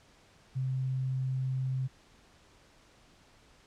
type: tone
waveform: sine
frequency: 130.81 Hz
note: C3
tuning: in tune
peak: -29 dBFS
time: 0.55-1.88 s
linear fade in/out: 20 ms
effects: pink hiss -61 dBFS RMS until 3.66 s + low-pass 7000 Hz 12 dB/octave